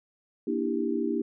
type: chord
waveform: sine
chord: E half-diminished seventh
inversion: second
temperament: just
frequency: 237.3 / 296.7 / 329.6 / 395.6 Hz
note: Bb3 / D4 / E4 / G4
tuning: +31 / +18 / 0 / +16 cents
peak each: -31 dBFS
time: 0.47-1.22 s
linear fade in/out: 5 ms
effects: none